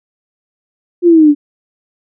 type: exponential sweep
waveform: sine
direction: down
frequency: 357.2 to 285 Hz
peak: -3 dBFS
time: 1.02-1.35 s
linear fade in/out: 50 ms
effects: none